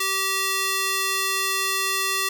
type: tone with high-pass filter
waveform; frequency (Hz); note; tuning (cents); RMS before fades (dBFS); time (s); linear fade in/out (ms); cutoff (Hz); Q
square; 386; G4; -27; -24; 0-2.29; 5; 1400; 0.55
effects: none